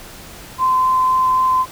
sine tone with vibrato, 1031 Hz, C6, 26 cents flat, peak -12 dBFS, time 0.58-1.66 s, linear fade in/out 50 ms, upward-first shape triangle, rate 3.8 Hz, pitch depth 8 cents each way, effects pink hiss -37 dBFS RMS until 1.71 s

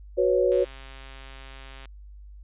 sine chord, F# suspended fourth, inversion none, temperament just, 370 / 493.3 / 555 Hz, F#4 / B4 / C#5, 0 / -2 / +2 cents, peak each -23 dBFS, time 0.17-0.65 s, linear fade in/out 20 ms
click train, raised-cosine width 0.2 ms, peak -27 dBFS, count 180, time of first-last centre 0.52-1.856 s, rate 134 Hz
effects added 50 Hz sine -42 dBFS peak until 2.43 s + resampled to 8000 Hz

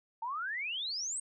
sine exponential sweep, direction up, 880 to 8580 Hz, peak -34 dBFS, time 0.22-1.2 s, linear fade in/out 5 ms, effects none

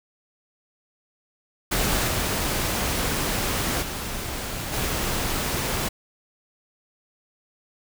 pink noise with level steps, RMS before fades -23 / -25 / -31 / -26 dBFS, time 1.71-5.89 s, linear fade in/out 10 ms, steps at 2.07 / 3.81 / 4.72 s, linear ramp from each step 20 ms, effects none

